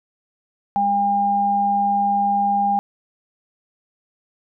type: tone pair together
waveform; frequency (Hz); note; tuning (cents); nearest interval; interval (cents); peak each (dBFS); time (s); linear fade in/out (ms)
sine; 202.8 / 805; G#3 / G5; -41 / +46; 2 octaves; 2387; -26 / -16; 0.76-2.79; 0
effects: none